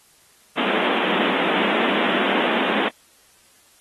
pink band-pass noise, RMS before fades -22 dBFS, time 0.57-2.89 s, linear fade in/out 10 ms, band 190 to 3500 Hz, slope 96 dB/octave, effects white hiss -55 dBFS RMS until 3.8 s + AAC 32 kbps

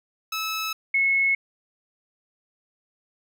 15% pulse / sine tone pair in turn, 1300 / 2186 Hz, E6 / C#7, -24 / -25 cents, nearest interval major sixth, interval 899 cents, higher second, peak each -20 / -18 dBFS, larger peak second, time 0.32-0.73 / 0.94-1.35 s, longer neither, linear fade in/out 5 ms, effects none

